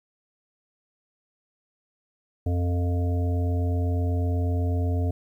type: harmonic tone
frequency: 88.1 Hz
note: F2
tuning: 16 cents sharp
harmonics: 1 / 3 / 5 / 7 / 8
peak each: -22 / -32 / -36 / -39 / -40 dBFS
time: 2.46-5.11 s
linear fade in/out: 5 ms
effects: 10-bit